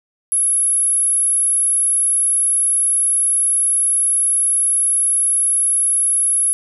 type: tone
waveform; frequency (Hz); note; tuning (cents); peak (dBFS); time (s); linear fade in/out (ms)
sine; 10770; E9; +36; -13; 0.32-6.53; 0
effects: none